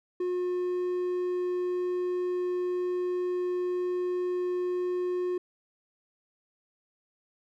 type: tone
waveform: triangle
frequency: 359.9 Hz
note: F#4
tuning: 48 cents flat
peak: -25 dBFS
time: 0.2-5.38 s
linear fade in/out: 5 ms
effects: none